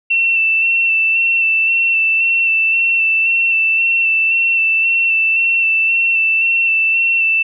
sine tone with vibrato, 2685 Hz, E7, 31 cents sharp, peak -11 dBFS, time 0.1-7.43 s, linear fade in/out 10 ms, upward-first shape square, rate 1.9 Hz, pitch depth 16 cents each way, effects none

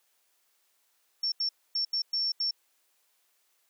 sine tone bursts at uneven times, 5440 Hz, F8, 46 cents flat, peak -26 dBFS, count 6, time 1.23-1.32 / 1.4-1.49 / 1.75-1.85 / 1.93-2.02 / 2.13-2.32 / 2.4-2.51 s, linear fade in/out 5 ms, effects white hiss -71 dBFS RMS until 3.69 s + high-pass 400 Hz 12 dB/octave

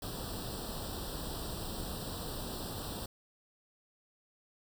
pink noise with comb filter, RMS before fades -40 dBFS, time 0.02-3.06 s, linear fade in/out 5 ms, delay 0.23 ms, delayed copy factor +1, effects none

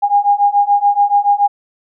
sine beating tone pair, 810 / 817 Hz, G#5 / G#5, -43 / -29 cents, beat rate 7 Hz, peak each -13 / -12 dBFS, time 0.02-1.48 s, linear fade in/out 20 ms, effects none

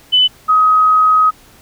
sine tone pair in turn, 3004 / 1263 Hz, F#7 / D#6, +26 / +26 cents, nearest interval octave + minor third, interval 1500 cents, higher first, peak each -7 dBFS, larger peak neither, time 0.12-0.28 / 0.48-1.31 s, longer second, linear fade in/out 20 ms, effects pink hiss -45 dBFS RMS until 1.61 s

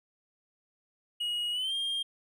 triangle tone with pitch glide, 2894 to 3211 Hz, F#7 to G7, -39 to +41 cents, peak -28 dBFS, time 1.2-2.03 s, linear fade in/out 10 ms, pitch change +180 cents, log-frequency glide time 1.52-1.74 s, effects none

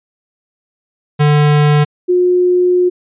square / sine tone pair in turn, 148.2 / 359.7 Hz, D3 / F#4, +16 / -49 cents, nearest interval octave + minor third, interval 1535 cents, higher second, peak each -8 dBFS, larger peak neither, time 1.19-1.85 / 2.08-2.9 s, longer second, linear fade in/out 20 ms, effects resampled to 8000 Hz

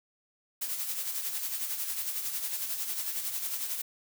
blue noise with tremolo, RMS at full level -32 dBFS, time 0.61-3.82 s, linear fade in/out 10 ms, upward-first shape sine, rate 11 Hz, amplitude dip 50%, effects none

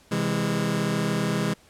sawtooth chord, C augmented, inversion none, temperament just, 130.81 / 163.52 / 204.4 Hz, C3 / E3 / G#3, 0 / -14 / -27 cents, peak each -26 / -23 / -22 dBFS, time 0.11-1.54 s, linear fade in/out 10 ms, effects pink hiss -56 dBFS RMS until 1.69 s + low-pass 11000 Hz 12 dB/octave

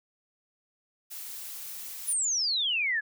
blue noise, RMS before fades -40 dBFS, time 1.1-2.14 s, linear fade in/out 20 ms
sine exponential sweep, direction down, 10210 to 1661.2 Hz, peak -25 dBFS, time 2.07-3.01 s, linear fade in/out 20 ms
effects none

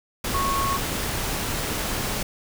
sine tone in noise, 1100 Hz, C#6, 14 cents flat, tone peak -23 dBFS, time 0.34-0.77 s, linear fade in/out 5 ms, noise pink, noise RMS -27 dBFS, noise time 0.24-2.23 s, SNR +1 dB, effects none

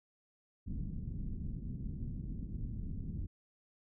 pink low-pass noise, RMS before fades -40 dBFS, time 0.66-3.27 s, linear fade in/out 20 ms, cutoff 230 Hz, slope 24 dB/octave, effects none

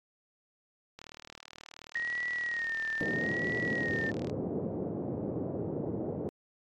click train, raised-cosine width 0.2 ms, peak -28 dBFS, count 129, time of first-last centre 0.99-4.297 s, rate 38.7 Hz
sine tone with vibrato, 1864.7 Hz, A#6, in tune, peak -31 dBFS, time 1.95-4.11 s, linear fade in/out 10 ms, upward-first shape sine, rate 0.78 Hz, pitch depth 74 cents each way
white band-pass noise, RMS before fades -35 dBFS, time 3.01-6.29 s, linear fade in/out 0 ms, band 100 to 490 Hz, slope 24 dB/octave
effects AAC 48 kbps

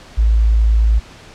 sine tone, 55 Hz, A1, in tune, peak -9 dBFS, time 0.17-1 s, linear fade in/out 20 ms, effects pink hiss -40 dBFS RMS until 1.34 s + low-pass 6000 Hz 12 dB/octave

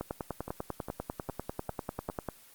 two click trains, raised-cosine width 1 ms, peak -19 / -23 dBFS, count 24 / 5, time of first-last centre 0.01-2.287 / 0.48-2.099 s, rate 10.1 / 2.47 Hz, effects white hiss -56 dBFS RMS until 2.54 s + Opus 24 kbps

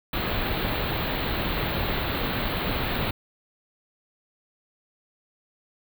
pink band-stop noise, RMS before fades -27 dBFS, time 0.13-3.11 s, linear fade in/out 5 ms, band 4300 to 14000 Hz, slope 96 dB/octave, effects none

